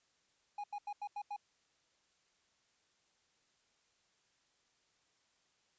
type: tone bursts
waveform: triangle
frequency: 823 Hz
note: G#5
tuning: 16 cents flat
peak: -37 dBFS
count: 6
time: 0.58-1.364 s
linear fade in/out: 5 ms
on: 59 ms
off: 86 ms
effects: white hiss -75 dBFS RMS until 5.78 s + resampled to 16000 Hz